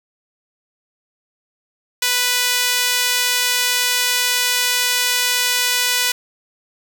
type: tone with high-pass filter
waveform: sawtooth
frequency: 493.9 Hz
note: B4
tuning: in tune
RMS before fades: -18 dBFS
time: 2.02-6.12 s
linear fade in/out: 5 ms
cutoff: 2400 Hz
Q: 0.73
effects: none